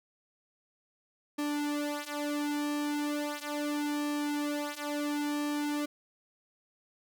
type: tone with flanger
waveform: sawtooth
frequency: 293.7 Hz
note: D4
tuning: in tune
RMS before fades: -33 dBFS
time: 1.38-5.86 s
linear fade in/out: 10 ms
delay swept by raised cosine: 1.4 to 5.4 ms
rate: 0.37 Hz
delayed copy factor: -0.9
effects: none